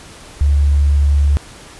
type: tone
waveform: sine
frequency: 71.6 Hz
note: D2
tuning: 43 cents flat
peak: -9 dBFS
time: 0.41-1.37 s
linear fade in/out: 0 ms
effects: pink hiss -38 dBFS RMS until 1.79 s + resampled to 24000 Hz